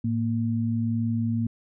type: tone pair together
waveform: sine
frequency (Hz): 110 / 231.5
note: A2 / A#3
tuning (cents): 0 / -12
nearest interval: octave + minor second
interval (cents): 1288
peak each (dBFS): -26 / -25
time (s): 0.04-1.47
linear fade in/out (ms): 5
effects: none